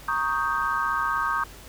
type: chord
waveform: sine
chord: Eb dominant seventh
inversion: second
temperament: equal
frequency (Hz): 932.3 / 1108.7 / 1244.5 / 1568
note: Bb5 / Db6 / Eb6 / G6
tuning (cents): 0 / 0 / 0 / 0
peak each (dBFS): -31 / -28 / -27 / -28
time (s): 0.08-1.44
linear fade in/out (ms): 5
effects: added 50 Hz sine -46 dBFS peak until 1.68 s + pink hiss -46 dBFS RMS until 1.68 s